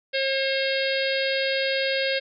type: harmonic tone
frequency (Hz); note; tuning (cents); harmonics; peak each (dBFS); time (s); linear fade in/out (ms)
538; C5; +48; 1 / 3 / 4 / 5 / 6 / 7 / 8 / 9; -25 / -30 / -31 / -32 / -33 / -33 / -34 / -35; 0.13-2.2; 20
effects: none